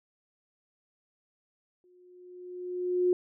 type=tone with exponential growth; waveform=sine; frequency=360 Hz; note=F#4; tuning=47 cents flat; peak=-20 dBFS; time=1.84-3.13 s; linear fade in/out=1 ms; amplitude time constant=280 ms; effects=none